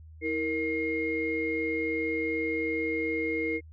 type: tone cluster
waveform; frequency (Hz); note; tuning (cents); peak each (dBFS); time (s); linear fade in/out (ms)
sine; 322.8 / 465.5 / 2138; E4 / A#4 / C7; -36 / -2 / +37; -31; 0.21-3.61; 50
effects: tanh soft clip ceiling -17 dBFS + added 79 Hz sine -46 dBFS peak until 3.72 s